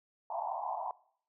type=band-pass noise; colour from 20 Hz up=white; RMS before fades=-37 dBFS; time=0.3-0.91 s; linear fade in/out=2 ms; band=650 to 1000 Hz; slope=96 dB/octave; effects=noise-tail reverb RT60 0.6 s tail -21 dB re dry